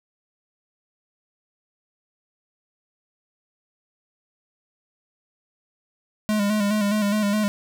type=tone with vibrato; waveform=square; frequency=207.7 Hz; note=G#3; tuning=in tune; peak=-20 dBFS; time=6.29-7.48 s; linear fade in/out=0 ms; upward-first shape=square; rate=4.8 Hz; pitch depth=44 cents each way; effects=none